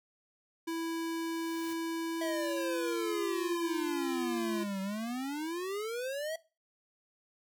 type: tone with pitch glide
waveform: square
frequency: 330 to 340.7 Hz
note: E4 to F4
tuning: +2 to -43 cents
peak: -34 dBFS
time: 0.67-4.64 s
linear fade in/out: 10 ms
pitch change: +55 cents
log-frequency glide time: 2.1-2.98 s
type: noise with exponential growth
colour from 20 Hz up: white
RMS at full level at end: -48 dBFS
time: 0.9-1.73 s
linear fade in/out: 0 ms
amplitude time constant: 180 ms
type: exponential two-way sweep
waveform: square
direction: down then up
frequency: 657 to 190 to 657 Hz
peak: -35 dBFS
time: 2.21-6.36 s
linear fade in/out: 5 ms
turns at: 4.81 s
effects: noise-tail reverb RT60 0.3 s tail -19 dB re dry